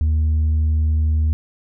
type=tone with tanh clipping; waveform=sine; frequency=77.78 Hz; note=D#2; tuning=in tune; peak=-15 dBFS; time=0.01-1.33 s; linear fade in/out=0 ms; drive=2 dB; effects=none